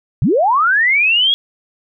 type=linear sweep; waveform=sine; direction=up; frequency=94.6 to 3356 Hz; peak=-10 dBFS; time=0.22-1.34 s; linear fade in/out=0 ms; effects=none